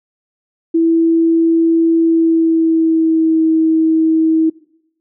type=tone with pitch glide; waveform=sine; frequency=329.6 to 320.6 Hz; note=E4 to E4; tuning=0 to -48 cents; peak=-9 dBFS; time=0.74-4.5 s; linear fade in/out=10 ms; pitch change=-48 cents; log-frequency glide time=1.98-3.44 s; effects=noise-tail reverb RT60 0.8 s tail -22 dB re dry